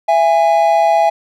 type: tone pair together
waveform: triangle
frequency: 667.8 / 823 Hz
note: E5 / G#5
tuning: +22 / -16 cents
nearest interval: major third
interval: 362 cents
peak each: -10 dBFS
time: 0.08-1.1 s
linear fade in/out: 10 ms
effects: none